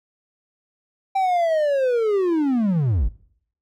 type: linear sweep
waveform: triangle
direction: down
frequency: 784 to 41.2 Hz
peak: -15 dBFS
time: 1.15-3.09 s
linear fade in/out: 10 ms
effects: noise-tail reverb RT60 0.6 s tail -20 dB re dry